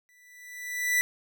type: tone with exponential growth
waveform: 45% pulse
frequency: 1975.5 Hz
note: B6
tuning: in tune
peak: -20 dBFS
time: 0.09-1.01 s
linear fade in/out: 0 ms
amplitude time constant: 200 ms
effects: none